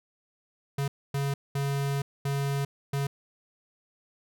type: tone bursts at uneven times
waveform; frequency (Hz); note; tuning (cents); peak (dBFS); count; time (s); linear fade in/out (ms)
square; 139.7; C#3; +14; -27; 5; 0.78-0.88 / 1.14-1.34 / 1.55-2.02 / 2.25-2.65 / 2.93-3.07; 5
effects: none